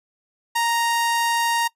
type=tone; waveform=sawtooth; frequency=932.3 Hz; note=A#5; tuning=in tune; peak=-15 dBFS; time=0.55-1.68 s; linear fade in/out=10 ms; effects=noise-tail reverb RT60 0.1 s tail -22 dB re dry + resampled to 32000 Hz